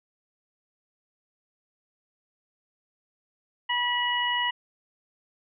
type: harmonic tone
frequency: 972 Hz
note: B5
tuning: 28 cents flat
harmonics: 1 / 2 / 3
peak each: -28 / -28 / -28 dBFS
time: 3.69-4.51 s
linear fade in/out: 10 ms
effects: none